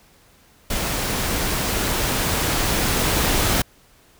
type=noise with level ramp; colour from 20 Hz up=pink; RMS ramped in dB=-24 to -19 dBFS; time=0.7-3.62 s; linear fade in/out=5 ms; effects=pink hiss -54 dBFS RMS until 4.19 s